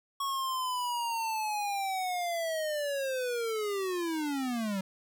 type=linear sweep; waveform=square; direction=down; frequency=1108.7 to 186.5 Hz; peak=-31 dBFS; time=0.2-4.81 s; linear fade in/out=5 ms; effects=none